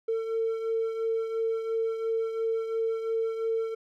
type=beating tone pair; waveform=triangle; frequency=450 / 452.9 Hz; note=A4 / A#4; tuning=+39 / -50 cents; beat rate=2.9 Hz; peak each=-24 / -31 dBFS; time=0.08-3.75 s; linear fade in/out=10 ms; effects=tanh soft clip ceiling -22 dBFS